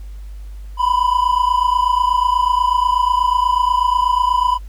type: tone pair together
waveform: triangle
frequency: 980.8 / 1009 Hz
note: B5 / B5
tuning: -12 / +37 cents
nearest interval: unison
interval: 49 cents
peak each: -14 dBFS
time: 0.77-4.59 s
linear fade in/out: 50 ms
effects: added 50 Hz sine -29 dBFS peak until 4.68 s + pink hiss -53 dBFS RMS until 4.68 s

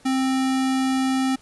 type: tone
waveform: square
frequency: 263.2 Hz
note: C4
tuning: 10 cents sharp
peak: -20 dBFS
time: 0.05-1.36 s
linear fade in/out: 10 ms
effects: pink hiss -53 dBFS RMS until 1.41 s + resampled to 24000 Hz

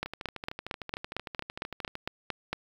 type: two click trains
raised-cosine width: 0.3 ms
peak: -21 / -15 dBFS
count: 26 / 12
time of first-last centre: 0.06-1.954 / 0.03-2.53 s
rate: 13.2 / 4.4 Hz
effects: 8-bit

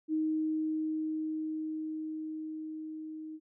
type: tone with level ramp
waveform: sine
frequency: 312.9 Hz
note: D#4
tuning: 10 cents sharp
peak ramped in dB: -27 to -40 dBFS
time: 0.08-3.4 s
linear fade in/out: 50 ms
effects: none

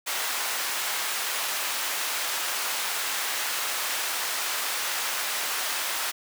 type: high-pass noise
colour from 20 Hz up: pink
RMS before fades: -29 dBFS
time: 0.06-6.12 s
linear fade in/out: 20 ms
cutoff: 1000 Hz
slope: 12 dB/octave
effects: none

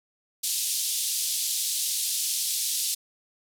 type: band-pass noise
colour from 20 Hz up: white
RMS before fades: -28 dBFS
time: 0.43-2.95 s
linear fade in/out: 10 ms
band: 3400 to 12000 Hz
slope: 24 dB/octave
effects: none

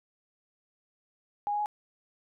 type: tone with pitch steps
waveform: sine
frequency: 822 / 829.6 / 837.3 Hz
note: G#5 / G#5 / G#5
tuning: -18 / -2 / +14 cents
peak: -27 dBFS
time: 1.47-1.659 s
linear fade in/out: 0 ms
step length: 63 ms
effects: none

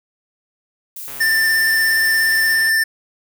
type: noise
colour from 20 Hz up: violet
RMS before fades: -31 dBFS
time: 0.96-2.54 s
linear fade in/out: 5 ms
type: click train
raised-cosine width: 0.3 ms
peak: -22 dBFS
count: 226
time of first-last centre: 1.08-2.687 s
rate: 140 Hz
type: tone with vibrato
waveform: square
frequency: 1785 Hz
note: A6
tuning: 24 cents sharp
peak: -14 dBFS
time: 1.2-2.84 s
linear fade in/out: 10 ms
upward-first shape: square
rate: 17 Hz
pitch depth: 11 cents each way
effects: none

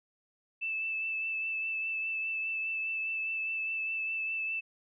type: tone with vibrato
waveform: sine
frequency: 2637 Hz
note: E7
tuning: in tune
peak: -31 dBFS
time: 0.61-4.61 s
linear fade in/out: 20 ms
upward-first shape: triangle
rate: 4.9 Hz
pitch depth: 20 cents each way
effects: none

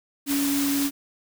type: tone in noise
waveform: sine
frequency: 281 Hz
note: C#4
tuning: 24 cents sharp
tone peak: -22 dBFS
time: 0.26-0.91 s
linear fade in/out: 50 ms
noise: white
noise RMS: -29 dBFS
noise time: 0.26-0.91 s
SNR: +4 dB
effects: none

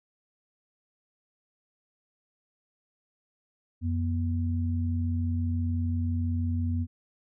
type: tone pair together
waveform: sine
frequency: 89.19 / 241.7 Hz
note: F2 / B3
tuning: +37 / -37 cents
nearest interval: octave + perfect fourth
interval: 1726 cents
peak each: -26 / -32 dBFS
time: 3.81-6.87 s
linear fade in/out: 50 ms
effects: none

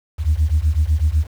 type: beating tone pair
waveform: sine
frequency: 73 / 81 Hz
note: D2 / E2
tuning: -10 / -30 cents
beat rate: 8 Hz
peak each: -16 dBFS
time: 0.18-1.27 s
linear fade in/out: 50 ms
effects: tanh soft clip ceiling -8 dBFS + 7-bit

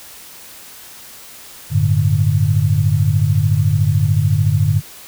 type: chord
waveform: sine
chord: G suspended second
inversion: none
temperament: equal with one note detuned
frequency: 96.32 / 110 / 146.83 Hz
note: G2 / A2 / D3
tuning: -30 / 0 / 0 cents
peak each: -16 dBFS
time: 1.7-4.82 s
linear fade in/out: 50 ms
effects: white hiss -38 dBFS RMS until 5.07 s

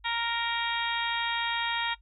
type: harmonic tone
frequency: 466.2 Hz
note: A#4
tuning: in tune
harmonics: 2 / 3 / 4 / 5 / 6 / 7 / 8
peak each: -32 / -37 / -35 / -37 / -40 / -36 / -35 dBFS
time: 0.04-1.95 s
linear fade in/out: 20 ms
effects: noise-tail reverb RT60 0.1 s tail -18 dB re dry + added 50 Hz sine -55 dBFS peak until 2.01 s

